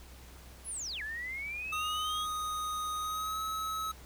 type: linear two-way sweep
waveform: sine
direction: down then up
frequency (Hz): 11175 to 1678 to 3379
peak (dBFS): -36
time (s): 0.64-2.27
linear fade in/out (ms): 50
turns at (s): 1.02
type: tone with pitch glide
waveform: square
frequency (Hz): 1244.5 to 1287.6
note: D#6 to E6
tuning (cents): 0 to -41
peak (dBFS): -34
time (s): 1.72-3.92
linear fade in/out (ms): 10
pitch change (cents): +59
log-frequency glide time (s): 2.98-3.41
effects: added 63 Hz sine -51 dBFS peak until 4.05 s + pink hiss -55 dBFS RMS until 4.05 s